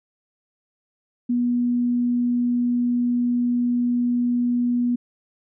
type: tone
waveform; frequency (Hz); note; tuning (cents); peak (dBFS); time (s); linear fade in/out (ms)
sine; 242.8; B3; -29; -18; 1.29-4.96; 10
effects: none